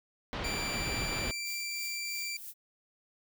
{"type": "low-pass noise", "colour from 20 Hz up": "pink", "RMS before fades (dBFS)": -36, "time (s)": [0.33, 1.31], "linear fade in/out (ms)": 0, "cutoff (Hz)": 4100, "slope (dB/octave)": 24}
{"type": "tone", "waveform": "20% pulse", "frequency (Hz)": 2349, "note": "D7", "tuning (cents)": 0, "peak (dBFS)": -30, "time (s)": [0.44, 2.37], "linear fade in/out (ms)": 5}
{"type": "noise with tremolo", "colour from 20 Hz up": "violet", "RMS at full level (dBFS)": -42, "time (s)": [1.43, 2.54], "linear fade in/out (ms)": 50, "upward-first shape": "triangle", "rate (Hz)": 3, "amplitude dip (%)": 65}
{"effects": []}